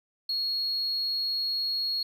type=tone; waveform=triangle; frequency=4311 Hz; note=C#8; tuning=49 cents flat; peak=-24 dBFS; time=0.29-2.03 s; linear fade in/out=5 ms; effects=tanh soft clip ceiling -23 dBFS